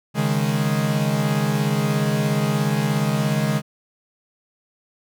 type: chord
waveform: 45% pulse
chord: C# suspended second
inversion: none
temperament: equal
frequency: 138.59 / 155.56 / 207.7 Hz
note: C#3 / D#3 / G#3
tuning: 0 / 0 / 0 cents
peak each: -23 dBFS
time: 0.14-3.62 s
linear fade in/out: 50 ms
effects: none